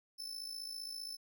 40% pulse tone with amplitude modulation, 5274 Hz, E8, in tune, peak -38 dBFS, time 0.18-1.17 s, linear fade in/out 20 ms, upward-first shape sine, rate 55.2 Hz, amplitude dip 70%, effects none

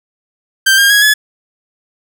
sawtooth tone with pitch steps, 1568 / 1613 / 1659.3 / 1707 Hz, G6 / G6 / G#6 / G#6, 0 / +49 / -2 / +47 cents, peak -3 dBFS, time 0.66-1.14 s, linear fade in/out 10 ms, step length 120 ms, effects none

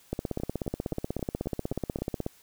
two click trains, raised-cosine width 2 ms, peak -22 / -16 dBFS, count 7 / 36, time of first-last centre 0.4-1.987 / 0.13-2.264 s, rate 3.78 / 16.4 Hz, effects white hiss -59 dBFS RMS until 2.42 s

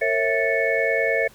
sine tone cluster, 456.5 / 546 / 656 / 1758 / 2209 Hz, A#4 / C#5 / E5 / A6 / C#7, -36 / -26 / -9 / -2 / -7 cents, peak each -25 dBFS, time 0.01-1.28 s, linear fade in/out 10 ms, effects pink hiss -51 dBFS RMS until 1.34 s

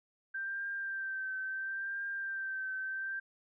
sine tone with vibrato, 1568 Hz, G6, in tune, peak -35 dBFS, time 0.34-3.2 s, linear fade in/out 10 ms, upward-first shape triangle, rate 0.73 Hz, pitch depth 36 cents each way, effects none

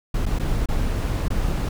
brown noise with dropouts, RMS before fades -22 dBFS, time 0.14-1.69 s, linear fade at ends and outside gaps 5 ms, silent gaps 0.256-0.262 / 0.388-0.396 / 0.659-0.686 / 1.283-1.302 s, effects none

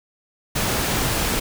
pink noise, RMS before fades -22 dBFS, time 0.55-1.4 s, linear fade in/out 10 ms, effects none

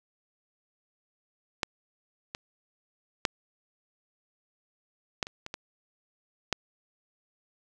clicks, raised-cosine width 0.2 ms, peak -9 / -18 / -6 / -10 / -23 / -21 / -18 / -8 dBFS, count 8, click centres 1.632 / 2.349 / 3.252 / 5.228 / 5.269 / 5.464 / 5.541 / 6.527 s, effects none

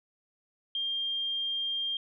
sine tone, 3200 Hz, G7, 35 cents sharp, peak -29 dBFS, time 0.75-1.97 s, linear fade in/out 2 ms, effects none

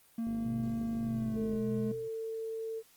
triangle tone with pitch glide, 229 to 213.7 Hz, A#3 to G#3, -31 to +50 cents, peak -30 dBFS, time 0.18-1.92 s, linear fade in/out 5 ms, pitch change -119 cents, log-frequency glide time 1.02-1.56 s
click train, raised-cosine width 3 ms, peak -33 dBFS, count 67, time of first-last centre 0.27-1.554 s, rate 51.4 Hz
sine tone with tremolo, 125.2 Hz, B2, 24 cents sharp, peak -36 dBFS, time 0.44-2.09 s, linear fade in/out 20 ms, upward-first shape sine, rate 1.7 Hz, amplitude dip 85%
sine tone, 447.3 Hz, A4, 28 cents sharp, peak -35 dBFS, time 1.34-2.83 s, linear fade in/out 50 ms
effects white hiss -63 dBFS RMS until 2.96 s + Opus 32 kbps

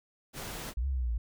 pink noise, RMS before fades -40 dBFS, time 0.33-0.74 s, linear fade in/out 50 ms
sine linear two-way sweep, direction up then down, 51.91 to 69.3 to 54.7 Hz, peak -28 dBFS, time 0.77-1.18 s, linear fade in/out 5 ms, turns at 0.86 s
effects none

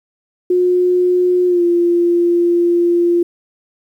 sine tone with pitch glide, 360.3 to 346 Hz, F#4 to F4, -46 to -16 cents, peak -10 dBFS, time 0.5-3.23 s, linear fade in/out 5 ms, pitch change -70 cents, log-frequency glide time 1.47-1.63 s, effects 8-bit

